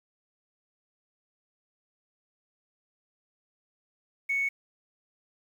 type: tone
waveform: sine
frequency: 2217 Hz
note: C#7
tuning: in tune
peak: -24 dBFS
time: 4.29-4.49 s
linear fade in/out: 10 ms
effects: tanh soft clip ceiling -21 dBFS + 9-bit